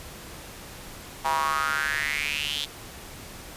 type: tone with high-pass filter sweep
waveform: square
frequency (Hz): 73.6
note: D2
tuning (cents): +4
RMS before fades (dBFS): -27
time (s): 1.24-2.66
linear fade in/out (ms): 20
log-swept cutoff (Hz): 880 to 3500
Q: 5.9
effects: pink hiss -42 dBFS RMS until 3.56 s + resampled to 32000 Hz